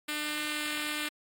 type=tone with notch filter; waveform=5% pulse; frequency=300.2 Hz; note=D4; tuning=38 cents sharp; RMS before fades=-34 dBFS; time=0.08-1.09 s; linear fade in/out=10 ms; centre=760 Hz; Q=0.85; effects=AAC 64 kbps